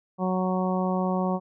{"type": "harmonic tone", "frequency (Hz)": 185, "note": "F#3", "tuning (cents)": 0, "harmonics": [1, 2, 3, 4, 5, 6], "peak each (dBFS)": [-25, -32, -31, -32, -34, -35], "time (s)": [0.18, 1.4], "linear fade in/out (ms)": 50, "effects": []}